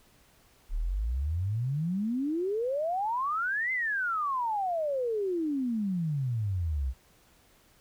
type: exponential two-way sweep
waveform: sine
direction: up then down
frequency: 34.18 to 2093 to 60.8 Hz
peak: -27 dBFS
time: 0.69-6.94 s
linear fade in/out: 50 ms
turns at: 3.72 s
effects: pink hiss -62 dBFS RMS until 7.8 s